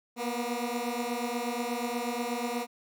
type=beating tone pair; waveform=15% pulse; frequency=236 / 244.3 Hz; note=A#3 / B3; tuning=+22 / -19 cents; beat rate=8.3 Hz; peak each=-27 dBFS; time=0.16-2.67 s; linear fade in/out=50 ms; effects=none